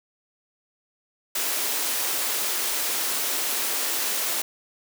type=high-pass noise; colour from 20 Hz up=white; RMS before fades=-26 dBFS; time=1.35-4.42 s; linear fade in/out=5 ms; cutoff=260 Hz; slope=24 dB/octave; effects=none